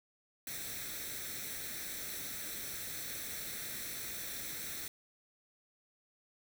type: noise with comb filter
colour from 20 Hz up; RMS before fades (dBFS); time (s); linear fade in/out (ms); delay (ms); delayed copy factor
white; -42; 0.47-4.88; 2; 0.51; +0.65
effects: none